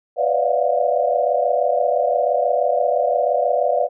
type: tone cluster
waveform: sine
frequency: 499 / 574 / 600 / 681 / 718 Hz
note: B4 / D5 / D5 / F5 / F5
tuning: +18 / -40 / +37 / -44 / +48 cents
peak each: -22 dBFS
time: 0.16-3.89 s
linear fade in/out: 50 ms
effects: none